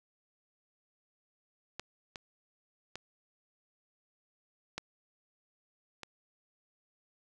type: clicks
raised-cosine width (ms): 0.2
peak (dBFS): -21 / -24 / -23 / -19 / -25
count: 5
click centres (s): 1.796 / 2.158 / 2.956 / 4.78 / 6.033
effects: none